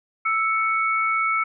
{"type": "tone pair together", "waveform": "sine", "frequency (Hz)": [1318.5, 2221], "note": ["E6", "C#7"], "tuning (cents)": [0, 3], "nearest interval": "major sixth", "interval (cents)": 903, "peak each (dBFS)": [-21, -23], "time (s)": [0.25, 1.44], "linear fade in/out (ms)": 10, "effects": []}